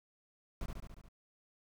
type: noise with echo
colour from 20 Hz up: brown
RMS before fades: -38 dBFS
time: 0.61-0.66 s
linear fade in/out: 2 ms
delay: 71 ms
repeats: 6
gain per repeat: -3 dB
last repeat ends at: 1.086 s
effects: none